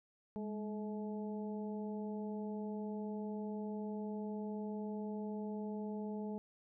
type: harmonic tone with a mistuned harmonic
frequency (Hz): 214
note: A3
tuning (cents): -48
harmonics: 1 / 2 / 3 / 4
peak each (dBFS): -40 / -45 / -52 / -52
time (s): 0.36-6.38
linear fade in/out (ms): 0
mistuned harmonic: 1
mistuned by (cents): -55
effects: none